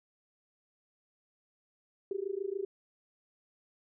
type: tone with amplitude modulation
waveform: sine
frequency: 392 Hz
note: G4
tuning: in tune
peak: -29 dBFS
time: 2.11-2.65 s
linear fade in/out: 2 ms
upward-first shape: sine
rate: 27 Hz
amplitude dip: 95%
effects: none